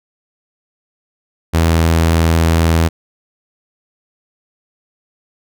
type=tone; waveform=sawtooth; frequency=82.2 Hz; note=E2; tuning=4 cents flat; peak=-6 dBFS; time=1.53-2.89 s; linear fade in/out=20 ms; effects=none